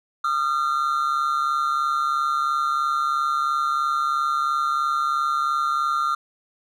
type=tone pair together; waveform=triangle; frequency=1219 / 1362 Hz; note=D#6 / F6; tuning=-36 / -44 cents; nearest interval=major second; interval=192 cents; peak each=-21 dBFS; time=0.24-6.15 s; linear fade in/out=5 ms; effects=none